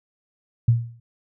sine tone with exponential decay, 116.9 Hz, A#2, 5 cents sharp, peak -10 dBFS, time 0.68-1 s, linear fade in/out 5 ms, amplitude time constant 68 ms, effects none

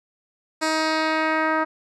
10% pulse tone with low-pass filter sweep, 315.5 Hz, D#4, 24 cents sharp, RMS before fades -22 dBFS, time 0.61-1.65 s, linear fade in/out 20 ms, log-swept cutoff 7700 to 1400 Hz, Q 1.4, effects none

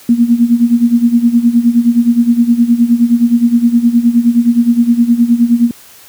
sine tone with tremolo, 236.4 Hz, A#3, 24 cents sharp, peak -3 dBFS, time 0.09-5.71 s, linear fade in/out 2 ms, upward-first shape sine, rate 9.6 Hz, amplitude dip 80%, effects white hiss -39 dBFS RMS until 6.08 s + high-pass 60 Hz 12 dB/octave

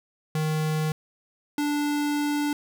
square tone pair in turn, 155.56 / 292.9 Hz, D#3 / D4, 0 / -5 cents, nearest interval major seventh, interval 1095 cents, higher second, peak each -24 dBFS, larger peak neither, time 0.35-0.92 / 1.58-2.53 s, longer second, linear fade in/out 2 ms, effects none

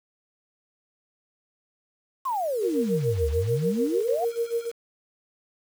sine exponential two-way sweep, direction down then up, 1108.7 to 69.3 to 754 Hz, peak -24 dBFS, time 2.25-4.25 s, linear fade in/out 10 ms, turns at 3.29 s
sine tone with tremolo, 466.2 Hz, A#4, in tune, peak -21 dBFS, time 2.61-4.72 s, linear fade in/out 50 ms, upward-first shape sine, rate 6.8 Hz, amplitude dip 90%
effects 7-bit

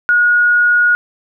sine tone, 1446 Hz, F#6, 40 cents flat, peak -8 dBFS, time 0.09-0.95 s, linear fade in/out 0 ms, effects none

